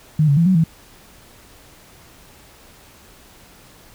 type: tone with pitch steps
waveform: sine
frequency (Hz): 153.9 / 141.5 / 167.6 / 187.1 / 162.6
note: D#3 / C#3 / E3 / F#3 / E3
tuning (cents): -19 / +36 / +29 / +20 / -23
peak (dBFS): -11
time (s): 0.19-0.64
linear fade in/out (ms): 5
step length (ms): 90
effects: pink hiss -47 dBFS RMS until 3.94 s